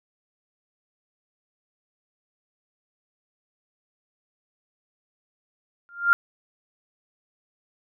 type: tone with exponential growth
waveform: sine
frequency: 1396.9 Hz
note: F6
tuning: in tune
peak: -10 dBFS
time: 5.89-6.13 s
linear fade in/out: 0 ms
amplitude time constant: 51 ms
effects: none